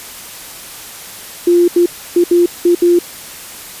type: tone bursts at uneven times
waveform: sine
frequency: 348.4 Hz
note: F4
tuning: 4 cents flat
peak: -6 dBFS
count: 6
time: 1.47-1.68 / 1.76-1.86 / 2.16-2.24 / 2.31-2.46 / 2.65-2.75 / 2.82-2.99 s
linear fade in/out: 5 ms
effects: white hiss -31 dBFS RMS until 3.8 s + resampled to 32000 Hz